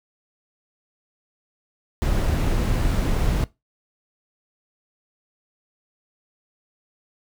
brown noise, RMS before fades -21 dBFS, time 2.02-3.44 s, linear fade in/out 0 ms, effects noise-tail reverb RT60 0.2 s tail -19 dB re dry

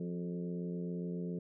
harmonic tone with a mistuned harmonic, 87.3 Hz, F2, in tune, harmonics 2 / 3 / 4 / 5 / 6 / 7, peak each -37 / -47 / -46 / -45 / -55 / -58 dBFS, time 0-1.39 s, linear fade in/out 5 ms, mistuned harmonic 4, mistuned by +48 cents, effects none

